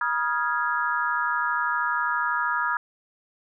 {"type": "chord", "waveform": "sine", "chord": "F half-diminished seventh", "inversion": "second", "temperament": "equal with one note detuned", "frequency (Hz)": [964.6, 1244.5, 1396.9, 1661.2], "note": ["Cb6", "Eb6", "F6", "Ab6"], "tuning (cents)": [-41, 0, 0, 0], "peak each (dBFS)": -28, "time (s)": [0.01, 2.77], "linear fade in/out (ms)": 2, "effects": []}